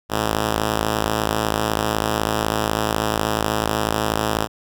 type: ring-modulated tone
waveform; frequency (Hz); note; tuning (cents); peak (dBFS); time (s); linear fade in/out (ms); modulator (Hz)
5% pulse; 108.2; A2; -29; -5; 0.09-4.48; 50; 26
effects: none